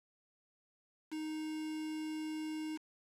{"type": "tone with quantisation", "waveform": "triangle", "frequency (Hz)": 311.1, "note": "D#4", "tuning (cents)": 0, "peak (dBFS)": -36, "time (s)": [1.11, 2.78], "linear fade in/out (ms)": 20, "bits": 8, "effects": ["low-pass 10000 Hz 12 dB/octave"]}